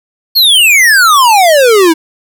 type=exponential sweep; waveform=square; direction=down; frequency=4435 to 311.1 Hz; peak=-4 dBFS; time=0.35-1.94 s; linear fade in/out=20 ms; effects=none